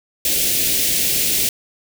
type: band-stop noise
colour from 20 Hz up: white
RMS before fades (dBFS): -18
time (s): 0.25-1.49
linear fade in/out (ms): 2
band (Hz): 540 to 2200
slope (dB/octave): 24
effects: none